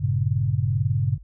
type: chord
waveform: sine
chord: G diminished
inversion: none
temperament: equal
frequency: 98 / 116.54 / 138.59 Hz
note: G2 / Bb2 / Db3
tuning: 0 / 0 / 0 cents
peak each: -24 dBFS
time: 0-1.18 s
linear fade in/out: 20 ms
effects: added 50 Hz sine -42 dBFS peak until 1.23 s